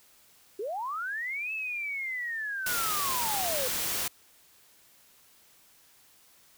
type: linear two-way sweep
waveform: sine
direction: up then down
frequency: 369.5 to 2637 to 486 Hz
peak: -31 dBFS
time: 0.59-3.68 s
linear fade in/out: 5 ms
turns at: 1.53 s
type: noise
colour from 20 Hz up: white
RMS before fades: -31 dBFS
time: 2.66-4.08 s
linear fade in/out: 5 ms
effects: white hiss -60 dBFS RMS until 6.57 s